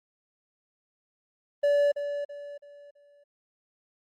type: tone with echo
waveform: triangle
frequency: 576 Hz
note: D5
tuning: 34 cents flat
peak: -18 dBFS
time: 1.63-1.92 s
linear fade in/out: 10 ms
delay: 330 ms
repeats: 4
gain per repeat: -9 dB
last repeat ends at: 3.24 s
effects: Opus 32 kbps